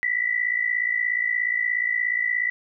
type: tone pair together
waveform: sine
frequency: 1943.1 / 2000 Hz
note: B6 / B6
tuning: -29 / +21 cents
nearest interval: unison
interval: 50 cents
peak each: -24 dBFS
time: 0.03-2.5 s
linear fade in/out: 0 ms
effects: none

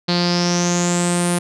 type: tone with low-pass filter sweep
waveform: sawtooth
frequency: 175.2 Hz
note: F3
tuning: 6 cents sharp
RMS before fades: -18 dBFS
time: 0.08-1.39 s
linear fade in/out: 10 ms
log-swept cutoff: 4300 to 10000 Hz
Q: 8.5
effects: none

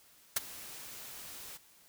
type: noise with ADSR envelope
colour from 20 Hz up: white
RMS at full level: -28 dBFS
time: 0.36-1.58 s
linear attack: 7 ms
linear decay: 20 ms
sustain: -19 dB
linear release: 21 ms
effects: white hiss -62 dBFS RMS until 1.88 s

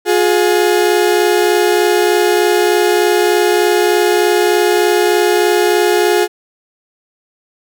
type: tone pair together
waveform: 35% pulse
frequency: 356.7 / 420 Hz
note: F4 / G#4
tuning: +37 / +19 cents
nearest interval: minor third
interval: 282 cents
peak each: -11 dBFS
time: 0.05-6.28 s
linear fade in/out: 50 ms
effects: none

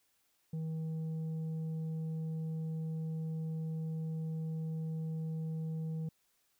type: tone with tanh clipping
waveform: triangle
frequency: 159.8 Hz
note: D#3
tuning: 47 cents sharp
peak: -36 dBFS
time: 0.53-6.09 s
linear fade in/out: 5 ms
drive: 9 dB
effects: white hiss -75 dBFS RMS until 6.59 s

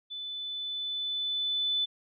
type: tone with level ramp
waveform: sine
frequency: 3500 Hz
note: A7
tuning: 10 cents flat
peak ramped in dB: -36 to -25 dBFS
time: 0.1-1.86 s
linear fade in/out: 20 ms
effects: none

